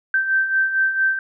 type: beating tone pair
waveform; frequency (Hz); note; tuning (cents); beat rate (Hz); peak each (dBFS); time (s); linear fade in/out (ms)
sine; 1554 / 1558.4; G6 / G6; -16 / -11; 4.4; -24 / -17; 0.14-1.19; 2
effects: none